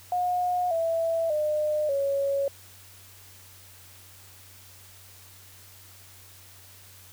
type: tone with pitch steps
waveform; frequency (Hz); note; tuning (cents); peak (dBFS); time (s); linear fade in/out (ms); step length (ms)
sine; 720 / 660.2 / 605.4 / 555.2; F#5 / E5 / D#5 / C#5; -47 / +2 / -48 / +3; -23; 0.12-2.48; 2; 590
effects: added 94 Hz sine -54 dBFS peak until 7.12 s + white hiss -51 dBFS RMS until 7.12 s